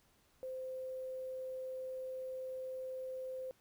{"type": "tone with quantisation", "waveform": "sine", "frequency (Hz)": 518, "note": "C5", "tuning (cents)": -17, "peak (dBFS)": -40, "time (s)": [0.43, 3.51], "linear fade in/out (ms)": 0, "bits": 11, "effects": ["pink hiss -71 dBFS RMS until 3.6 s"]}